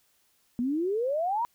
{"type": "exponential sweep", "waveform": "sine", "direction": "up", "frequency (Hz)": [233.1, 983], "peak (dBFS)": -25, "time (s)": [0.59, 1.45], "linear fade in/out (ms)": 0, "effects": ["white hiss -68 dBFS RMS until 1.54 s"]}